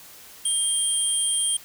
sine tone cluster, 3205 / 8810 / 10240 Hz, G7 / C#9 / D#9, +38 / -12 / +49 cents, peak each -27 / -23 / -27 dBFS, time 0.45-1.57 s, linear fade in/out 5 ms, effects white hiss -46 dBFS RMS until 1.64 s

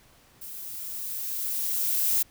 violet noise with level ramp, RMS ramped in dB -40 to -23 dBFS, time 0.41-2.23 s, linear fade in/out 10 ms, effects pink hiss -58 dBFS RMS until 2.3 s

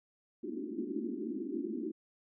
white band-pass noise, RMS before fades -38 dBFS, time 0.43-1.92 s, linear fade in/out 10 ms, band 210 to 380 Hz, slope 96 dB/octave, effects none

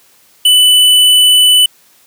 square tone, 2988 Hz, F#7, 16 cents sharp, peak -5 dBFS, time 0.45-1.66 s, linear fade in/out 5 ms, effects white hiss -48 dBFS RMS until 2.06 s + high-pass 100 Hz 12 dB/octave

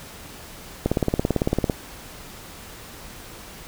click train, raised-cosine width 2 ms, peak -6 dBFS, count 16, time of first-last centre 0.86-1.698 s, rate 17.9 Hz, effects pink hiss -41 dBFS RMS until 3.67 s

